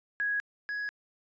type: tone pair in turn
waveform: sine / triangle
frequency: 1661.2 / 1670.8 Hz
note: G#6 / G#6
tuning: 0 / +10 cents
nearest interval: unison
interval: 10 cents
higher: second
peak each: -27 / -30 dBFS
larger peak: first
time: 0.2-0.4 / 0.69-0.89 s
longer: neither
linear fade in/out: 0 ms
effects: resampled to 16000 Hz